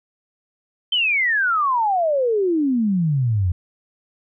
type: exponential sweep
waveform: sine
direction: down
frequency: 3136 to 84.8 Hz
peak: -16 dBFS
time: 0.92-3.52 s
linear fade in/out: 5 ms
effects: none